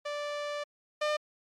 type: tone pair in turn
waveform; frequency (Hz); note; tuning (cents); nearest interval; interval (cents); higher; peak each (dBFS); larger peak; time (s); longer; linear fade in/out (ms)
sawtooth; 586 / 601.8; D5 / D5; -4 / +42; unison; 46; second; -29 / -23; second; 0.05-0.64 / 1.01-1.17; first; 10
effects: low-pass 5000 Hz 12 dB/octave + MP3 96 kbps